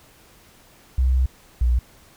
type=tone pair in turn; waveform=sine; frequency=64.2 / 60.38 Hz; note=C2 / B1; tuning=-32 / -38 cents; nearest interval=minor second; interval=106 cents; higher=first; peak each=-15 / -15 dBFS; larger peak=neither; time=0.98-1.26 / 1.61-1.79 s; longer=first; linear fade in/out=5 ms; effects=pink hiss -52 dBFS RMS until 2.16 s